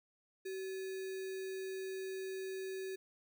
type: tone with sample-and-hold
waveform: sine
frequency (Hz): 380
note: F#4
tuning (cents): +46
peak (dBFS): -39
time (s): 0.45-2.96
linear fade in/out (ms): 10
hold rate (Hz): 2100
effects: none